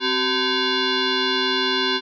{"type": "tone with frequency modulation", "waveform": "sine", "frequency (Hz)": 1543, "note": "G6", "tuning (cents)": -28, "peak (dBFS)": -18, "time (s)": [0, 2.01], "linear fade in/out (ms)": 50, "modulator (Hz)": 641, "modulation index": 4.3, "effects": []}